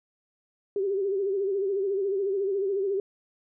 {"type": "tone with vibrato", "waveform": "sine", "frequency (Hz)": 392.8, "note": "G4", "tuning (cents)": 4, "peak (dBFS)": -24, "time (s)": [0.76, 3], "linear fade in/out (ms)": 2, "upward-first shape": "sine", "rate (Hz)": 14, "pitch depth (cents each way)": 72, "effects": []}